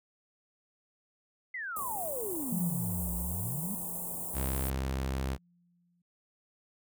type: exponential two-way sweep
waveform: sine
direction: down then up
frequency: 2085 to 55.5 to 219.8 Hz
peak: -35 dBFS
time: 1.54-3.75 s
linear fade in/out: 5 ms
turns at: 3.16 s
type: band-stop noise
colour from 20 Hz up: white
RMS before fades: -38 dBFS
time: 1.76-4.7 s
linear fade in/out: 5 ms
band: 1000 to 8000 Hz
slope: 48 dB/octave
type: tone with exponential decay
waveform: sine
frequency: 174.61 Hz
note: F3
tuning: in tune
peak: -30 dBFS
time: 2.52-6.02 s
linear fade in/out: 5 ms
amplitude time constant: 760 ms
type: tone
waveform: sawtooth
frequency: 66.3 Hz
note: C2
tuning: 23 cents sharp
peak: -27 dBFS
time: 4.33-5.38 s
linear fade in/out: 50 ms
effects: none